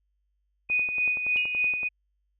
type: tone with tremolo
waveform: sine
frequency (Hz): 2484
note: D#7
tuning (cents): -3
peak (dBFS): -21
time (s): 0.69-1.89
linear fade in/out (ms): 20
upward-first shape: sine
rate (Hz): 3.4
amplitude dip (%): 55
type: click train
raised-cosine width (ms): 1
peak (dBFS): -29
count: 13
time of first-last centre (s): 0.7-1.832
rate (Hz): 10.6
type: tone with exponential decay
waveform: sine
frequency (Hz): 2868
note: F7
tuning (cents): +45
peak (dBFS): -30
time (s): 1.37-1.83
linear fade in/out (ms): 0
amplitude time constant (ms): 100
effects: added 50 Hz sine -70 dBFS peak until 2.39 s